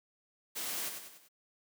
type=noise with echo; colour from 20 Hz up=white; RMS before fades=-38 dBFS; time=0.55-0.9 s; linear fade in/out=20 ms; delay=97 ms; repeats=4; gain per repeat=-6 dB; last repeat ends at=1.288 s; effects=high-pass 200 Hz 12 dB/octave